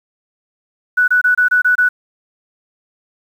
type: tone bursts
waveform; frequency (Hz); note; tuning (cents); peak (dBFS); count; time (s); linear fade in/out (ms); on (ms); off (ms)
sine; 1480; F#6; 0; -9; 7; 0.97-1.89; 10; 110; 25
effects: 7-bit